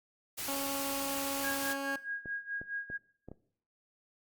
white noise, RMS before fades -38 dBFS, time 0.37-1.74 s, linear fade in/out 20 ms
15% pulse tone, 276.5 Hz, C#4, 4 cents flat, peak -29 dBFS, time 0.48-1.96 s, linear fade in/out 2 ms
sine tone with tremolo, 1637 Hz, G#6, 25 cents flat, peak -33 dBFS, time 1.43-2.98 s, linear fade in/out 20 ms, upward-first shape sine, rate 4.7 Hz, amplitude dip 85%
clicks, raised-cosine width 2 ms, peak -32 dBFS, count 5, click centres 2.258 / 2.615 / 2.901 / 3.286 / 3.316 s
effects noise-tail reverb RT60 0.6 s tail -19 dB re dry + Opus 48 kbps

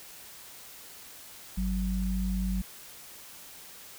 sine tone pair together, 50.89 / 187.1 Hz, G#1 / F#3, -34 / +20 cents, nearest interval octave + major seventh, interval 2254 cents, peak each -29 / -30 dBFS, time 1.57-2.62 s, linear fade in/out 10 ms, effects white hiss -48 dBFS RMS until 3.98 s

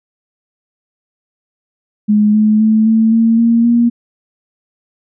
sine tone with pitch steps, 210 / 214.2 / 218.4 / 222.7 / 227.2 / 231.7 / 236.3 Hz, G#3 / A3 / A3 / A3 / A#3 / A#3 / A#3, +19 / -46 / -13 / +21 / -44 / -10 / +24 cents, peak -7 dBFS, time 2.08-3.9 s, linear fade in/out 20 ms, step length 260 ms, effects none

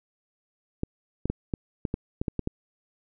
clicks, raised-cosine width 3 ms, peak -14 dBFS, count 10, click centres 0.834 / 1.256 / 1.3 / 1.538 / 1.852 / 1.941 / 2.215 / 2.282 / 2.393 / 2.474 s, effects none

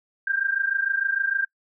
sine tone pair together, 1573.4 / 1600 Hz, G6 / G6, +6 / +35 cents, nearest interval unison, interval 29 cents, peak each -25 / -24 dBFS, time 0.27-1.45 s, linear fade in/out 5 ms, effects noise-tail reverb RT60 0.1 s tail -23 dB re dry

